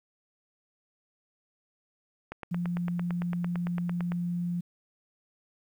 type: click train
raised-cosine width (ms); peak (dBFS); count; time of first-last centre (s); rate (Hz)
0.5; -22; 17; 2.32-4.12; 8.89
type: tone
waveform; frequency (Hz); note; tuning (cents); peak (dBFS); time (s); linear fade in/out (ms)
sine; 174.6; F3; 0; -28; 2.51-4.61; 10
effects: 10-bit